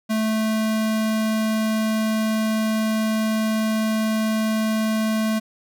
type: tone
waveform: square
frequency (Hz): 218.8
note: A3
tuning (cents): -9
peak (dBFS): -20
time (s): 0.09-5.4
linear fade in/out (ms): 20
effects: none